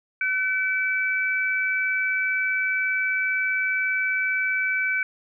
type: tone pair together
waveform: sine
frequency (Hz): 1516 / 2301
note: F#6 / D7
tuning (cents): +42 / -36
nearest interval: perfect fifth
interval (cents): 722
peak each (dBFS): -24 / -24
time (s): 0.21-5.03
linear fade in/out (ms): 2
effects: none